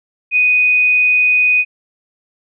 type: tone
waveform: sine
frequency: 2489 Hz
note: D#7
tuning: in tune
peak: -9 dBFS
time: 0.31-1.65 s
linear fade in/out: 50 ms
effects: none